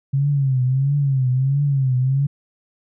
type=tone with vibrato; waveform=sine; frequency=135 Hz; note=C#3; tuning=45 cents flat; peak=-15 dBFS; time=0.13-2.27 s; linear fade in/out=10 ms; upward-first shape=triangle; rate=1.5 Hz; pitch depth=130 cents each way; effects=none